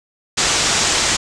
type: low-pass noise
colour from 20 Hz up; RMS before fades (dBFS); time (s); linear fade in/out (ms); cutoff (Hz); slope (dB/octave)
white; -17; 0.37-1.17; 10; 8000; 48
effects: none